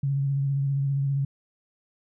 sine tone with vibrato, 138.59 Hz, C#3, in tune, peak -22 dBFS, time 0.03-1.25 s, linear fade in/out 5 ms, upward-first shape sine, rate 15 Hz, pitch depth 28 cents each way, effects none

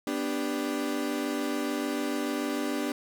35% pulse chord, G major, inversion first, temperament equal, 246.9 / 293.7 / 392 Hz, B3 / D4 / G4, 0 / 0 / 0 cents, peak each -32 / -29 / -34 dBFS, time 0.07-2.92 s, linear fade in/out 2 ms, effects none

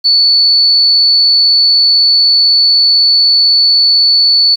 sine tone, 4458 Hz, C#8, 9 cents sharp, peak -5 dBFS, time 0.04-4.56 s, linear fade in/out 20 ms, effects 7-bit

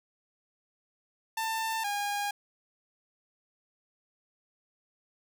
sawtooth tone pair in turn, 893 / 815.8 Hz, A5 / G#5, +25 / -31 cents, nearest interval major second, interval 156 cents, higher first, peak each -26 dBFS, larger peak neither, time 1.37-1.84 / 1.84-2.31 s, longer neither, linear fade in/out 5 ms, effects none

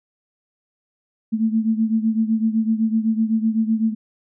sine beating tone pair, 220 / 227.9 Hz, A3 / A#3, 0 / -39 cents, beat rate 7.9 Hz, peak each -18 / -22 dBFS, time 1.32-3.95 s, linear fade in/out 20 ms, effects none

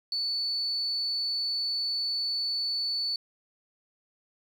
sine tone, 4470 Hz, C#8, 14 cents sharp, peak -27 dBFS, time 0.12-3.16 s, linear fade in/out 2 ms, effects 9-bit

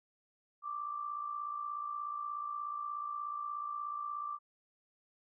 sine tone with amplitude modulation, 1174.7 Hz, D6, in tune, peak -34 dBFS, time 0.62-4.39 s, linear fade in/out 50 ms, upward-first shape sine, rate 56.7 Hz, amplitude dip 60%, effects none

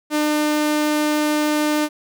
sawtooth tone, 301.1 Hz, D4, 43 cents sharp, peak -13 dBFS, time 0.1-1.89 s, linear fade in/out 50 ms, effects none

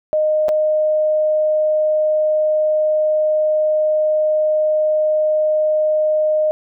sine tone with dropouts, 616 Hz, D#5, 17 cents flat, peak -13 dBFS, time 0.13-6.51 s, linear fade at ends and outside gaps 0 ms, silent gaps 0.484-0.49 s, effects none

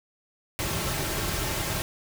pink noise with comb filter, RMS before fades -29 dBFS, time 0.59-1.82 s, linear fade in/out 0 ms, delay 4.1 ms, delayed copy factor -0.5, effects none

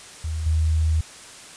sine tone with level steps, 79.3 Hz, D#2, 33 cents sharp, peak -24 / -17 dBFS, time 0.24-1.01 s, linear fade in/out 5 ms, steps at 0.46 s, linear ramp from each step 5 ms, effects white hiss -42 dBFS RMS until 1.56 s + resampled to 22050 Hz

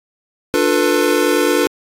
square chord, B half-diminished seventh, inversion first, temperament just, 296.3 / 355.6 / 444.5 / 493.9 Hz, D4 / F4 / A4 / B4, +15 / +31 / +18 / 0 cents, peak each -19 dBFS, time 0.54-1.67 s, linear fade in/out 0 ms, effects AAC 48 kbps

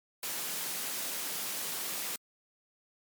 white high-pass noise, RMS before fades -36 dBFS, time 0.23-2.16 s, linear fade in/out 2 ms, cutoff 140 Hz, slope 24 dB/octave, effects MP3 96 kbps

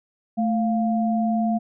sine tone pair together, 220 / 698.9 Hz, A3 / F5, 0 / +1 cents, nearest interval octave + minor sixth, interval 2001 cents, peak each -20 / -25 dBFS, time 0.37-1.59 s, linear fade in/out 20 ms, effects none

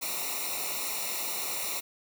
white noise with comb filter, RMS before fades -33 dBFS, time 0.01-1.81 s, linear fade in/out 20 ms, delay 0.62 ms, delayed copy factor -0.9, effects none

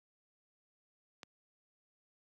click, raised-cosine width 0.2 ms, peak -28 dBFS, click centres 1.232 s, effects high-pass 150 Hz 12 dB/octave

